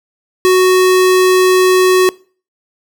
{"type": "tone", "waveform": "square", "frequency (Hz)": 370, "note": "F#4", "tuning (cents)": 0, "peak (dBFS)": -7, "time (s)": [0.45, 2.09], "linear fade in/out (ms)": 0, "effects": ["noise-tail reverb RT60 0.4 s tail -23 dB re dry"]}